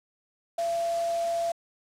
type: tone in noise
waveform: sine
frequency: 678 Hz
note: E5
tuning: 49 cents sharp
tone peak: -25 dBFS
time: 0.58-1.52 s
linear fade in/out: 5 ms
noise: white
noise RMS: -41 dBFS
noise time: 0.58-1.52 s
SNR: +13 dB
effects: low-pass 8000 Hz 12 dB/octave